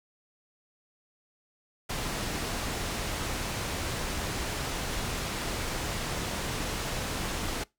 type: low-pass noise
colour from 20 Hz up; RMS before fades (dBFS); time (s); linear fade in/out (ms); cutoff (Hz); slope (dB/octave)
pink; -33; 1.89-7.64; 10; 9300; 12
effects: noise-tail reverb RT60 0.2 s tail -23 dB re dry